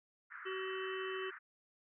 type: band-pass noise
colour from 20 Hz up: pink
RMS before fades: -50 dBFS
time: 0.3-1.39 s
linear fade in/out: 20 ms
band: 1300 to 1800 Hz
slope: 48 dB/octave
type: harmonic tone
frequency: 378.7 Hz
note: F#4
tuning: 40 cents sharp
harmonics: 1 / 3 / 5 / 7 / 8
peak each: -40 / -47 / -47 / -50 / -50 dBFS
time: 0.45-1.31 s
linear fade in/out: 20 ms
effects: none